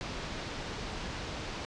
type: low-pass noise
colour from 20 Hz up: pink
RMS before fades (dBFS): -39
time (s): 0.01-1.65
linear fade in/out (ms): 0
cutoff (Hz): 5700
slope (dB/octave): 24
effects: resampled to 22050 Hz